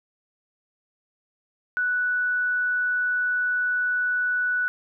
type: tone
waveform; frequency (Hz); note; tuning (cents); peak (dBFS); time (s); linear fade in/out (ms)
sine; 1480; F#6; 0; -21; 1.77-4.68; 0
effects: none